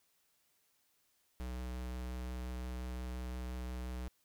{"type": "tone with vibrato", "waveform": "square", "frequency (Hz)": 62.3, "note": "B1", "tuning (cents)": 16, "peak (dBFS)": -40, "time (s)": [1.4, 4.08], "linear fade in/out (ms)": 0, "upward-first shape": "sine", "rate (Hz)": 5.7, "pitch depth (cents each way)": 9, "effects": ["white hiss -75 dBFS RMS until 4.24 s"]}